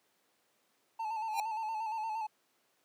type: tone with vibrato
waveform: triangle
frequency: 880 Hz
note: A5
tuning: in tune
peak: -32 dBFS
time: 0.99-2.27 s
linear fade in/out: 10 ms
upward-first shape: square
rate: 8.6 Hz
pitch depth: 43 cents each way
type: tone with exponential growth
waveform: square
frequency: 810 Hz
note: G#5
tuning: 43 cents flat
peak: -28 dBFS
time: 1.28-1.4 s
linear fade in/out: 2 ms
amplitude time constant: 24 ms
effects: pink hiss -73 dBFS RMS until 2.84 s + high-pass 300 Hz 12 dB/octave